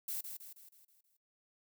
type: noise with echo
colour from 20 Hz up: violet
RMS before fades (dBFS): -39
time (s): 0.08-0.21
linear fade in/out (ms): 5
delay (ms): 160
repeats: 6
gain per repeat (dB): -6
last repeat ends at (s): 1.17
effects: noise-tail reverb RT60 0.1 s tail -19 dB re dry